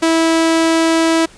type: tone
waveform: sawtooth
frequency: 326.8 Hz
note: E4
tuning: 15 cents flat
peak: -7 dBFS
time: 0.02-1.26 s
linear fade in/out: 10 ms
effects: pink hiss -43 dBFS RMS until 1.37 s + resampled to 22050 Hz